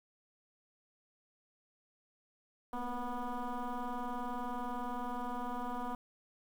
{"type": "tone with frequency modulation", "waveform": "sine", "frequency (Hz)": 493.9, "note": "B4", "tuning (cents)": 0, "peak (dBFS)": -34, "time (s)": [2.73, 5.95], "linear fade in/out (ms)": 2, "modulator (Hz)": 242, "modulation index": 2.8, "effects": ["tanh soft clip ceiling -32 dBFS", "10-bit"]}